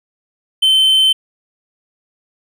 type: tone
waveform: triangle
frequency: 3082 Hz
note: G7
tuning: 30 cents flat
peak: -7 dBFS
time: 0.62-1.13 s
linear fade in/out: 10 ms
effects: none